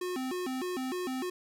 square tone with vibrato, 306.1 Hz, D#4, 28 cents flat, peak -33 dBFS, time 0.01-1.3 s, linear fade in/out 5 ms, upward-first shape square, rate 3.3 Hz, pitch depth 290 cents each way, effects 12-bit

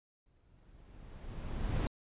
brown noise with exponential growth, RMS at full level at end -30 dBFS, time 0.26-1.87 s, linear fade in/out 1 ms, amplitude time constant 350 ms, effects resampled to 8000 Hz

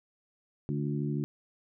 harmonic tone with a mistuned harmonic, 72.9 Hz, D2, 12 cents flat, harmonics 2 / 3 / 4 / 5, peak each -31 / -35 / -37 / -39 dBFS, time 0.69-1.24 s, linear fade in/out 0 ms, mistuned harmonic 5, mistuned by -30 cents, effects none

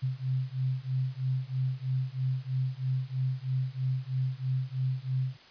sine beating tone pair, 128.7 / 131.8 Hz, C3 / C3, -28 / +13 cents, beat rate 3.1 Hz, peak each -31 / -31 dBFS, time 0.02-5.37 s, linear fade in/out 20 ms, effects white hiss -54 dBFS RMS until 5.5 s + resampled to 11025 Hz

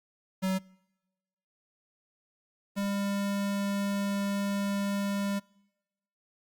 square tone pair in turn, 188.9 / 200.1 Hz, F#3 / G3, +36 / +36 cents, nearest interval minor second, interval 100 cents, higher second, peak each -27 / -29 dBFS, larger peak first, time 0.42-0.59 / 2.76-5.4 s, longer second, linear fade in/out 20 ms, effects noise-tail reverb RT60 1.0 s tail -26 dB re dry + Opus 48 kbps

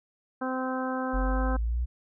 harmonic tone, 258.6 Hz, C4, 20 cents flat, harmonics 1 / 2 / 3 / 4 / 5 / 6, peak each -31 / -34 / -36 / -37 / -38 / -39 dBFS, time 0.41-1.57 s, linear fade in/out 10 ms
sine linear sweep, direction up, 45.68 to 61.7 Hz, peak -25 dBFS, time 1.13-1.86 s, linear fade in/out 20 ms
effects none

